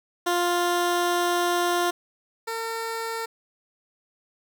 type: tone pair in turn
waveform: 15% pulse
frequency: 350.5 / 454.1 Hz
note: F4 / A#4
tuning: +6 / -45 cents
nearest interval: major third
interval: 449 cents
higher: second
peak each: -15 / -22 dBFS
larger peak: first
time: 0.26-1.91 / 2.47-3.26 s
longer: first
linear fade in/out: 10 ms
effects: none